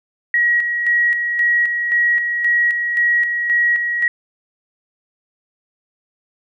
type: tone with tremolo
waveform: sine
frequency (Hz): 1906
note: A#6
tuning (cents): +38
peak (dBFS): -12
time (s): 0.34-4.08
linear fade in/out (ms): 2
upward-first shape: square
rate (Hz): 1.9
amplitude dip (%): 45
effects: none